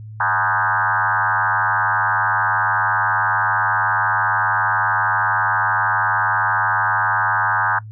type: tone with frequency modulation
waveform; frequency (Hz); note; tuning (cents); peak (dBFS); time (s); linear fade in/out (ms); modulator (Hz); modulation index
sine; 1235; D#6; -13; -15; 0.2-7.79; 5; 93.9; 4.4
effects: noise-tail reverb RT60 0.1 s tail -22 dB re dry + added 108 Hz sine -32 dBFS peak until 7.91 s